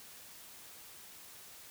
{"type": "silence", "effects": ["white hiss -53 dBFS RMS until 1.7 s"]}